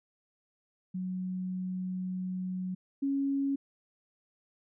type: tone pair in turn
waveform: sine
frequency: 184.5 / 276.4 Hz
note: F#3 / C#4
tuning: -5 / -5 cents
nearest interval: perfect fifth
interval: 700 cents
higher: second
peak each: -32 / -27 dBFS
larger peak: second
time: 0.94-2.75 / 3.02-3.56 s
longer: first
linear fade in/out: 10 ms
effects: none